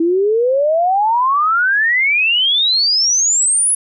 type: exponential sweep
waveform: sine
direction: up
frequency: 323.5 to 10548 Hz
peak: -11 dBFS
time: 0-3.75 s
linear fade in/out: 5 ms
effects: none